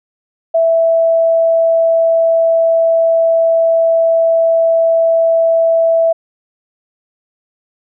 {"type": "tone", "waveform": "sine", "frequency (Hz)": 659.3, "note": "E5", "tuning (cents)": 0, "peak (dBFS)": -8, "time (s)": [0.54, 6.13], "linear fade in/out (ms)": 10, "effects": []}